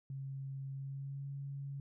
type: tone with pitch glide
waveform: sine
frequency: 135.9 to 139.16 Hz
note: C#3 to C#3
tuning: -34 to +7 cents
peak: -40 dBFS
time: 0.1-1.8 s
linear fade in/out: 2 ms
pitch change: +41 cents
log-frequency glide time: 0.72-1.27 s
effects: none